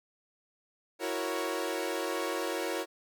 sawtooth chord, F# dominant seventh, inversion third, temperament equal, 329.6 / 370 / 466.2 / 554.4 Hz, E4 / F#4 / A#4 / C#5, 0 / 0 / 0 / 0 cents, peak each -33 dBFS, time 0.99-2.86 s, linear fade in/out 50 ms, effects none

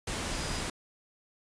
sine tone in noise, 4935 Hz, D#8, 15 cents flat, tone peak -44 dBFS, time 0.33-0.61 s, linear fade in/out 5 ms, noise pink, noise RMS -34 dBFS, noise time 0.07-0.7 s, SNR -13 dB, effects resampled to 22050 Hz

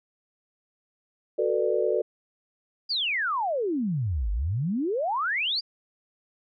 sine chord, B minor seventh, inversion second, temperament just, 370.4 / 444.5 / 493.9 / 592.7 Hz, F#4 / A4 / B4 / D5, +2 / +18 / 0 / +16 cents, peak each -28 / -26 / -28 / -28 dBFS, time 1.38-2.02 s, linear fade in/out 10 ms
sine exponential two-way sweep, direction down then up, 4960 to 47.48 to 4960 Hz, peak -24 dBFS, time 2.89-5.61 s, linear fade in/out 20 ms, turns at 4.31 s
effects none

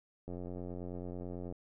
click train, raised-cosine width 2 ms, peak -30 dBFS, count 112, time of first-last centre 0.28-1.524 s, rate 89.2 Hz, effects none

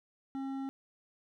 triangle tone with hard clipping, 270 Hz, C#4, 45 cents flat, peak -37 dBFS, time 0.35-0.69 s, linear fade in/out 0 ms, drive 13 dB, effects none

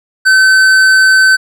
triangle tone with tanh clipping, 1531 Hz, G6, 41 cents flat, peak -6 dBFS, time 0.25-1.37 s, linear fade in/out 20 ms, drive 16 dB, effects none

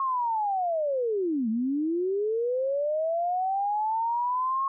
sine linear two-way sweep, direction down then up, 1093 to 214.3 to 1093 Hz, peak -24 dBFS, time 0-4.68 s, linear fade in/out 2 ms, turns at 1.49 s, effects none

